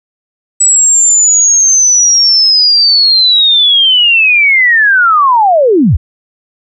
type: linear sweep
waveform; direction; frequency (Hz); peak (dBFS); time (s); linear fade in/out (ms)
sine; down; 7902 to 51.2; -4; 0.6-5.97; 10
effects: none